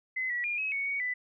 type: tone with pitch steps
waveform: sine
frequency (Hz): 2038 / 1937 / 2414 / 2558 / 2223 / 2239 / 1992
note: C7 / B6 / D7 / D#7 / C#7 / C#7 / B6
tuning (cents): -46 / -34 / +47 / +47 / +4 / +17 / +14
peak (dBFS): -29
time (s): 0.16-1.14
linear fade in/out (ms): 10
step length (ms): 140
effects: none